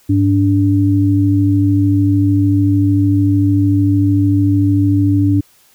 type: tone pair together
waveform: sine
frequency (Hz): 101.12 / 290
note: G#2 / D4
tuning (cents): -46 / -22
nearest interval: octave + tritone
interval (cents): 1824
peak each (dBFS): -12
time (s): 0.09-5.41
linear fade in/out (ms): 10
effects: white hiss -51 dBFS RMS until 5.74 s